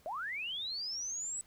sine linear sweep, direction up, 587.3 to 7980 Hz, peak -36 dBFS, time 0.06-1.41 s, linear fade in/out 0 ms, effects pink hiss -65 dBFS RMS until 1.46 s

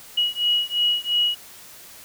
sine beating tone pair, 2907 / 2909.9 Hz, F#7 / F#7, -31 / -30 cents, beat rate 2.9 Hz, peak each -22 dBFS, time 0.17-1.35 s, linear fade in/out 10 ms, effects white hiss -44 dBFS RMS until 2.04 s

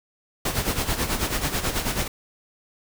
pink noise with tremolo, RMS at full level -23 dBFS, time 0.45-2.08 s, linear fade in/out 5 ms, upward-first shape sine, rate 9.2 Hz, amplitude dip 65%, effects none

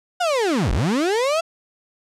35% pulse linear two-way sweep, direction down then up, 740 to 35.7 to 678 Hz, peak -16 dBFS, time 0.2-1.41 s, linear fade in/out 10 ms, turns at 0.72 s, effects low-pass 8000 Hz 12 dB/octave

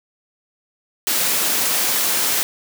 white high-pass noise, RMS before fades -19 dBFS, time 1.07-2.43 s, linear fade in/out 0 ms, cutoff 180 Hz, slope 12 dB/octave, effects none

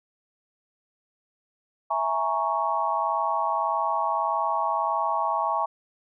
sine chord, A# half-diminished seventh, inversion second, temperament equal, 659.3 / 830.6 / 932.3 / 1108.7 Hz, E5 / G#5 / A#5 / C#6, 0 / 0 / 0 / 0 cents, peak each -30 / -28 / -28 / -27 dBFS, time 1.9-5.66 s, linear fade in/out 10 ms, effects none

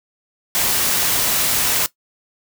white noise, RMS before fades -18 dBFS, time 0.55-1.86 s, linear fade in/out 0 ms, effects noise-tail reverb RT60 0.1 s tail -17 dB re dry

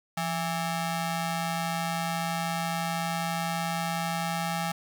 sawtooth ring-modulated tone, 493.9 Hz, B4, in tune, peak -21 dBFS, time 0.17-4.72 s, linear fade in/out 5 ms, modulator 323 Hz, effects none

